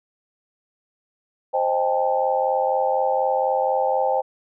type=chord; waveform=sine; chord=A half-diminished seventh; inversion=first; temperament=equal with one note detuned; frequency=523.3 / 622.3 / 795.9 / 880 Hz; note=C5 / Eb5 / G5 / A5; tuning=0 / 0 / +26 / 0 cents; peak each=-22 / -26 / -22 / -27 dBFS; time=1.53-4.22 s; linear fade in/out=20 ms; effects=none